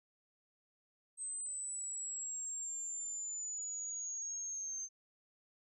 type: exponential sweep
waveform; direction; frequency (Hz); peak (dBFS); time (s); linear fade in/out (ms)
sine; down; 8260 to 6272; -39; 1.17-4.89; 50
effects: none